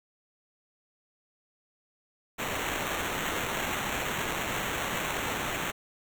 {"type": "noise with sample-and-hold", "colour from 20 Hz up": "white", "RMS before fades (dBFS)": -32, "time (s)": [2.38, 5.72], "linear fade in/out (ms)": 20, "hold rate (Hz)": 4900, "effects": []}